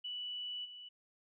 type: tone with level steps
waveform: sine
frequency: 2960 Hz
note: F#7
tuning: in tune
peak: -39 / -48 dBFS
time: 0.04-0.89 s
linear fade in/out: 10 ms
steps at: 0.64 s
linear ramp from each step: 20 ms
effects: none